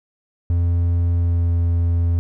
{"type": "tone with pitch glide", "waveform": "triangle", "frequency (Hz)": [86.1, 85.31], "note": ["F2", "F2"], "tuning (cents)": [-24, -40], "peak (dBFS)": -13, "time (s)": [0.5, 2.19], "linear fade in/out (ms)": 0, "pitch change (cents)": -16, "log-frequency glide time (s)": [1.16, 1.51], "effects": []}